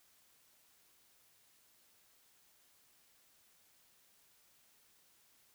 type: silence
effects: white hiss -69 dBFS RMS until 5.54 s